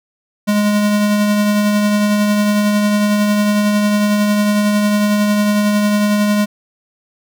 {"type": "tone with tremolo", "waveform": "square", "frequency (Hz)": 207.7, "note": "G#3", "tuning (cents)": 0, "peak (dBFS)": -11, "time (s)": [0.47, 6.46], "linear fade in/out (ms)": 20, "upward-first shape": "triangle", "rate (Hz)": 11, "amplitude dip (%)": 30, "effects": []}